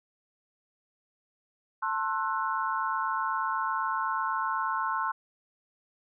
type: chord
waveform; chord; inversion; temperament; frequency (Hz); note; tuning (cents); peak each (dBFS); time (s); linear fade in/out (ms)
sine; F# half-diminished seventh; first; just; 888 / 1065.6 / 1332 / 1480; A5 / C6 / E6 / F#6; +16 / +31 / +18 / 0; -33 / -30 / -34 / -35; 1.82-5.12; 10
effects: none